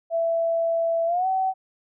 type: tone with pitch glide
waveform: sine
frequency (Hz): 665 to 759.5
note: E5 to F#5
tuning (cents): +15 to +45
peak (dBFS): -20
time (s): 0.1-1.54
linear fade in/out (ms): 50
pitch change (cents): +230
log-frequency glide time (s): 1.06-1.27
effects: none